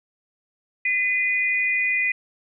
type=tone pair together; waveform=sine; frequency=2024 / 2457 Hz; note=B6 / D#7; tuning=+42 / -22 cents; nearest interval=minor third; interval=336 cents; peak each=-22 dBFS; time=0.85-2.12 s; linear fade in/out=5 ms; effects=none